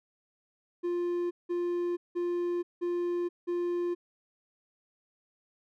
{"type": "tone bursts", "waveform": "triangle", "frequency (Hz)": 349.9, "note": "F4", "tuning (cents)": 3, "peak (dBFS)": -26, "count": 5, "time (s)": [0.83, 3.95], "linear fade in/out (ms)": 20, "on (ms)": 480, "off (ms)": 180, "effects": []}